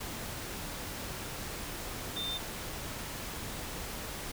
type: tone in noise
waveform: sine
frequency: 3595 Hz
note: A7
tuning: 36 cents sharp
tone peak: -34 dBFS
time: 2.16-2.38 s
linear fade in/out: 10 ms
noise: pink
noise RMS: -40 dBFS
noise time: 0-4.32 s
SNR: +3 dB
effects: none